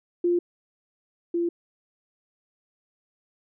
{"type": "tone pair in turn", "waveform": "sine", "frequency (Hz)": [349.2, 342.6], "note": ["F4", "F4"], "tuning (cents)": [0, -33], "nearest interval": "unison", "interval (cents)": 33, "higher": "first", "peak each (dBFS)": [-19, -22], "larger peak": "first", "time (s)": [[0.24, 0.39], [1.34, 1.49]], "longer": "neither", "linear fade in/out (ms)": 5, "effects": []}